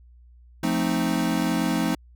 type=chord; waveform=square; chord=F dominant seventh; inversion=none; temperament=equal; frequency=174.61 / 220 / 261.6 / 311.1 Hz; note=F3 / A3 / C4 / Eb4; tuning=0 / 0 / 0 / 0 cents; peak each=-28 dBFS; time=0.63-1.95 s; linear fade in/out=5 ms; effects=added 60 Hz sine -48 dBFS peak until 2.15 s